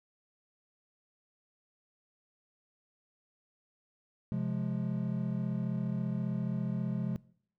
triangle chord, F minor, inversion second, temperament just, 130.96 / 174.61 / 209.5 Hz, C3 / F3 / Ab3, +2 / 0 / +15 cents, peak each -33 dBFS, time 4.32-7.16 s, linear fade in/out 0 ms, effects noise-tail reverb RT60 0.6 s tail -22 dB re dry

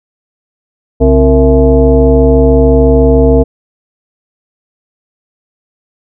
sine tone with frequency modulation, 261.6 Hz, C4, in tune, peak -3 dBFS, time 1-3.44 s, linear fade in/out 20 ms, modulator 199 Hz, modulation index 1.6, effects none

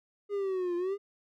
triangle linear two-way sweep, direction down then up, 411.9 to 344.7 to 410.4 Hz, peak -27 dBFS, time 0.29-0.98 s, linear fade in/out 50 ms, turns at 0.76 s, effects none

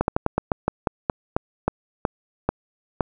slowing click train, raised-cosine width 1 ms, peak -5 dBFS, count 14, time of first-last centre 0.01-3.008 s, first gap 71 ms, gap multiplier 1.18, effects none

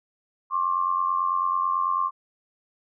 sine tone pair together, 1067.9 / 1157 Hz, C6 / D6, +35 / -26 cents, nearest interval minor second, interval 139 cents, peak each -23 / -26 dBFS, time 0.5-2.11 s, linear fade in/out 50 ms, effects none

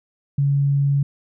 sine tone, 140.6 Hz, C#3, 25 cents sharp, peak -15 dBFS, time 0.38-1.03 s, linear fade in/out 5 ms, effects none

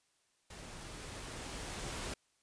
pink noise with level ramp, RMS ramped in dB -50 to -40 dBFS, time 0.5-2.14 s, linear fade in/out 5 ms, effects white hiss -75 dBFS RMS until 2.42 s + resampled to 22050 Hz

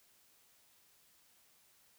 silence, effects white hiss -68 dBFS RMS until 1.98 s

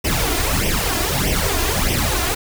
pink noise with flanger, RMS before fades -19 dBFS, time 0.04-2.35 s, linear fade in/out 10 ms, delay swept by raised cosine 0.35 to 2.95 ms, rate 1.6 Hz, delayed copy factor +0.75, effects none

